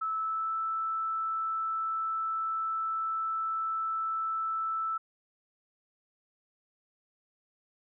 sine tone with pitch glide, 1307 to 1319.1 Hz, E6 to E6, -15 to +1 cents, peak -29 dBFS, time 0.01-4.98 s, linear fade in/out 10 ms, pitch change +16 cents, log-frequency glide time 0.17-0.56 s, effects none

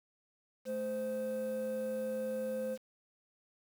triangle tone pair together, 217 / 519 Hz, A3 / C5, -24 / -14 cents, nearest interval octave + minor third, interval 1510 cents, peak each -38 / -32 dBFS, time 0.65-2.78 s, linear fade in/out 50 ms, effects tanh soft clip ceiling -28 dBFS + 9-bit

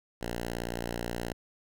5% pulse tone, 58.7 Hz, A#1, 13 cents sharp, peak -22 dBFS, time 0.21-1.33 s, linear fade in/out 5 ms, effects none

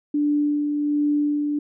sine tone with tremolo, 293.7 Hz, D4, in tune, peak -17 dBFS, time 0.14-1.59 s, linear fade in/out 5 ms, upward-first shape sine, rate 1.3 Hz, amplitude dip 35%, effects none

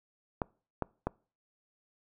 clicks, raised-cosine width 1 ms, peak -16 dBFS, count 3, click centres 0.418 / 0.823 / 1.07 s, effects noise-tail reverb RT60 0.4 s tail -25 dB re dry

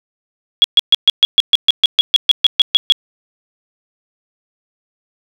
sine tone bursts, 3335 Hz, G#7, 7 cents sharp, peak -4 dBFS, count 16, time 0.62-2.922 s, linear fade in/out 0 ms, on 22 ms, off 130 ms, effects none

